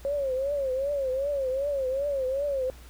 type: tone with vibrato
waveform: sine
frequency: 545 Hz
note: C#5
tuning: 29 cents flat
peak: -25 dBFS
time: 0.05-2.7 s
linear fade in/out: 0 ms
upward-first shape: triangle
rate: 2.6 Hz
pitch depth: 130 cents each way
effects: added 60 Hz sine -45 dBFS peak until 2.89 s + pink hiss -53 dBFS RMS until 2.89 s